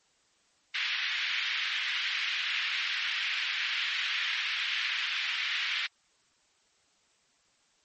pink band-pass noise, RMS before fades -32 dBFS, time 0.74-5.87 s, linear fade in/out 10 ms, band 1800 to 3600 Hz, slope 24 dB/octave, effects white hiss -68 dBFS RMS until 7.84 s + MP3 32 kbps

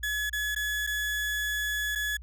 35% pulse tone with dropouts, 1700 Hz, G#6, 40 cents sharp, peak -26 dBFS, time 0.03-2.17 s, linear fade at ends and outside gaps 5 ms, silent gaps 0.297-0.329 / 0.549-0.561 / 0.867-0.872 / 1.952-1.956 s, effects added 60 Hz sine -41 dBFS peak until 2.22 s

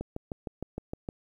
click train, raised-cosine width 2 ms, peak -21 dBFS, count 8, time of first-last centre 0.01-1.089 s, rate 6.49 Hz, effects 10-bit

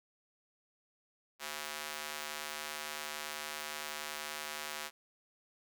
square tone with high-pass filter, 75.3 Hz, D2, 44 cents sharp, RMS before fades -42 dBFS, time 1.39-4.91 s, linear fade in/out 50 ms, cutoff 1100 Hz, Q 0.52, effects none

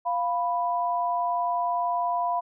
sine tone pair together, 698.5 / 987.8 Hz, F5 / B5, 0 / 0 cents, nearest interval tritone, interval 600 cents, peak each -26 dBFS, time 0.05-2.41 s, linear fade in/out 20 ms, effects none

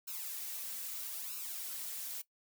blue noise with flanger, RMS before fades -42 dBFS, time 0.07-2.22 s, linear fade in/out 10 ms, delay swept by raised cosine 0.74 to 4.54 ms, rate 0.78 Hz, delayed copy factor +1, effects noise-tail reverb RT60 0.1 s tail -18 dB re dry

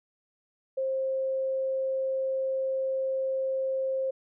sine tone, 530 Hz, C5, 22 cents sharp, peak -26 dBFS, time 0.77-4.11 s, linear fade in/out 10 ms, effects none

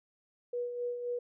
sine tone with tremolo, 485.4 Hz, B4, 30 cents flat, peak -31 dBFS, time 0.53-1.19 s, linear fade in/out 5 ms, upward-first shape sine, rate 3.8 Hz, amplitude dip 50%, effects none

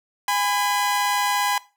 sawtooth tone pair together, 820.1 / 1003 Hz, G#5 / B5, -22 / +26 cents, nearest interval minor third, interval 348 cents, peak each -19 dBFS, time 0.28-1.58 s, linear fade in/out 2 ms, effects noise-tail reverb RT60 0.3 s tail -19 dB re dry

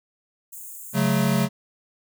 white high-pass noise, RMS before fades -39 dBFS, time 0.52-1.45 s, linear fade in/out 10 ms, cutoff 6600 Hz, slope 96 dB/octave
square chord, F# minor, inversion second, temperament equal with one note detuned, 138.59 / 185 / 217.9 Hz, C#3 / F#3 / A3, 0 / 0 / -17 cents, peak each -24 dBFS, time 0.93-1.49 s, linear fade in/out 50 ms
effects none

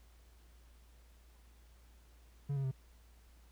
triangle tone with pitch steps, 141.4 / 136.58 / 131.93 Hz, C#3 / C#3 / C3, +35 / -25 / +15 cents, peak -31 dBFS, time 2.49-2.715 s, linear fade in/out 10 ms, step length 75 ms, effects added 58 Hz sine -59 dBFS peak until 3.51 s + pink hiss -69 dBFS RMS until 3.51 s

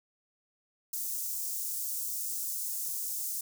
white high-pass noise, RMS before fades -35 dBFS, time 0.93-3.41 s, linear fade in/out 5 ms, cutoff 6200 Hz, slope 24 dB/octave, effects none

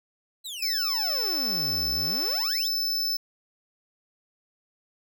sawtooth exponential two-way sweep, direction down then up, 4154 to 64.7 to 4154 Hz, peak -31 dBFS, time 0.44-2.69 s, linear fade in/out 20 ms, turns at 1.92 s
square tone, 5274 Hz, E8, in tune, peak -25 dBFS, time 0.62-3.17 s, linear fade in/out 5 ms
effects none

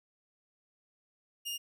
sawtooth tone, 2834 Hz, F7, 25 cents sharp, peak -32 dBFS, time 1.45-1.58 s, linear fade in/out 20 ms, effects none

